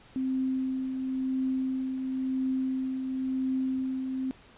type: tone with tremolo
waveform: sine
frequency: 261.6 Hz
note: C4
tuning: in tune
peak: -25 dBFS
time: 0.16-4.31 s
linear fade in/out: 0 ms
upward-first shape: triangle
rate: 0.96 Hz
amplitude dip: 45%
effects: pink hiss -55 dBFS RMS until 4.57 s + resampled to 8000 Hz